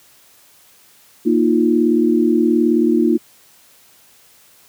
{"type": "chord", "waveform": "sine", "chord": "Bb suspended fourth", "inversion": "none", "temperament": "just", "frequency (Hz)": [233.1, 310.8, 349.6], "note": ["Bb3", "Eb4", "F4"], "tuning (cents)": [0, -2, 2], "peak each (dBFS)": -16, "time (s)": [1.25, 3.18], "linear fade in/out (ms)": 20, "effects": ["white hiss -50 dBFS RMS until 4.68 s", "high-pass 60 Hz 12 dB/octave"]}